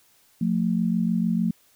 sine tone pair together, 177.24 / 223.9 Hz, F3 / A3, +26 / +30 cents, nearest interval major third, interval 404 cents, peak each -23 dBFS, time 0.41-1.51 s, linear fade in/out 5 ms, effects white hiss -60 dBFS RMS until 1.75 s

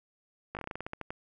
slowing click train, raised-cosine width 0.5 ms, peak -22 dBFS, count 13, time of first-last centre 0.55-1.105 s, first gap 18 ms, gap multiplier 1.16, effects none

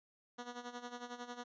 10% pulse tone with tremolo, 243.1 Hz, B3, 27 cents flat, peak -34 dBFS, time 0.38-1.44 s, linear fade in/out 10 ms, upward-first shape sine, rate 11 Hz, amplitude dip 75%, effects resampled to 16000 Hz

